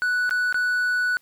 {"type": "tone with dropouts", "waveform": "triangle", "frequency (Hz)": 1480, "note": "F#6", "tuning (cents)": 0, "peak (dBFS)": -18, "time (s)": [0.02, 1.17], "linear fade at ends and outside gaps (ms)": 0, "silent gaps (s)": [[0.294, 0.309], [0.526, 0.544]], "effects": ["white hiss -63 dBFS RMS until 1.21 s"]}